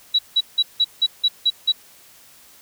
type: tone bursts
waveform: sine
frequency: 3904 Hz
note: B7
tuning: 21 cents flat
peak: -13 dBFS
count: 8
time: 0.14-1.722 s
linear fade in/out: 10 ms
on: 49 ms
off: 170 ms
effects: white hiss -49 dBFS RMS until 2.61 s